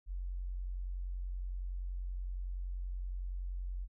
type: tone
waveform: sine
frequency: 45.31 Hz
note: F#1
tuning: 36 cents flat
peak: -36 dBFS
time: 0.06-3.88 s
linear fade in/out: 50 ms
effects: none